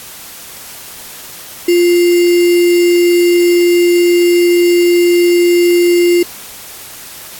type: tone with sample-and-hold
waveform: sine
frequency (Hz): 349.2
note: F4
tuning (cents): 0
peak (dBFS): -6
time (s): 1.68-6.23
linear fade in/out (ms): 5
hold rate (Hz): 2450
effects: white hiss -31 dBFS RMS until 7.39 s + AAC 64 kbps